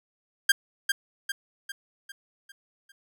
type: tone with echo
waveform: sawtooth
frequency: 1600 Hz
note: G6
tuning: 35 cents sharp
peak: -12 dBFS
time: 0.49-0.52 s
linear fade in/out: 5 ms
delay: 400 ms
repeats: 6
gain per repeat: -6 dB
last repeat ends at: 2.92 s
effects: none